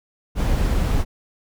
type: noise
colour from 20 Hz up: brown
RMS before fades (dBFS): -19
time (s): 0.35-1.05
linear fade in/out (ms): 50
effects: none